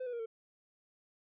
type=tone with pitch steps; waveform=triangle; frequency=512 / 490.6 / 470 / 450.4 Hz; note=C5 / B4 / A#4 / A4; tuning=-38 / -12 / +14 / +40 cents; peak=-34 dBFS; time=0-0.26 s; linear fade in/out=10 ms; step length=65 ms; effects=tanh soft clip ceiling -30 dBFS + resampled to 8000 Hz